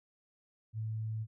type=tone; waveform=sine; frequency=110 Hz; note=A2; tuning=in tune; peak=-34 dBFS; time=0.73-1.27 s; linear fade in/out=50 ms; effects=none